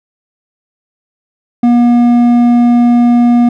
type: tone with hard clipping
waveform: sine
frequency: 239.9 Hz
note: A#3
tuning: 50 cents sharp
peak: -6 dBFS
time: 1.63-3.49 s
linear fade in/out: 5 ms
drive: 6 dB
effects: none